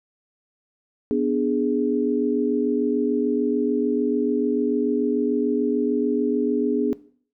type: chord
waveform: sine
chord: G# diminished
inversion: first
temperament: equal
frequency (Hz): 246.9 / 293.7 / 415.3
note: B3 / D4 / G#4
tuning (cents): 0 / 0 / 0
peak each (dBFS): -23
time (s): 1.11-6.93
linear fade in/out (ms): 0
effects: noise-tail reverb RT60 0.5 s tail -18 dB re dry